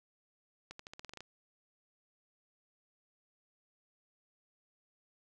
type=accelerating click train; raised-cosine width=0.2 ms; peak=-29 dBFS; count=10; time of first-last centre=0.71-1.206 s; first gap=84 ms; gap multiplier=0.89; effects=none